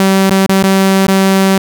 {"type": "tone with dropouts", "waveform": "sawtooth", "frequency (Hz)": 192.6, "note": "G3", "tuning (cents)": -30, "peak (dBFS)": -3, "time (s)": [0, 1.58], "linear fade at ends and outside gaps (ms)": 2, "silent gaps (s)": [[0.297, 0.308], [0.464, 0.492], [0.627, 0.636], [1.068, 1.082]], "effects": []}